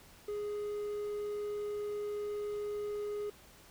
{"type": "tone", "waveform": "triangle", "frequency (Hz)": 415.3, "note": "G#4", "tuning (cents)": 0, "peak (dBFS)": -33, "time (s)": [0.28, 3.3], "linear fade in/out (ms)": 5, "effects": ["pink hiss -58 dBFS RMS until 3.7 s"]}